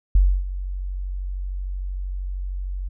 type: tone with ADSR envelope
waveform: sine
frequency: 46.51 Hz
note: F#1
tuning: 10 cents sharp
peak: -10 dBFS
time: 0.15-2.89 s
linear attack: 4 ms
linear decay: 280 ms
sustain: -15 dB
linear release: 16 ms
effects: none